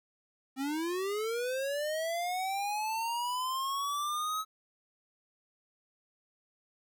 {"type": "linear sweep", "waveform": "square", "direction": "up", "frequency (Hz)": [259.4, 1288], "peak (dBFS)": -32, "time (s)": [0.56, 4.45], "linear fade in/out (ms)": 50, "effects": ["12-bit"]}